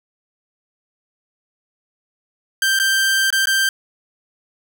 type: tone with dropouts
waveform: sawtooth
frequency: 1571 Hz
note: G6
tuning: 3 cents sharp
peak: -11 dBFS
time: 2.62-3.69 s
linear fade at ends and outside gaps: 2 ms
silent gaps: 2.79-2.798 / 3.304-3.326 / 3.457-3.471 s
effects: none